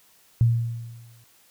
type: tone with exponential decay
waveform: sine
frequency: 116.54 Hz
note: A#2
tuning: in tune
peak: -13 dBFS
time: 0.41-1.24 s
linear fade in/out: 0 ms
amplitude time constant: 180 ms
effects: white hiss -58 dBFS RMS until 1.5 s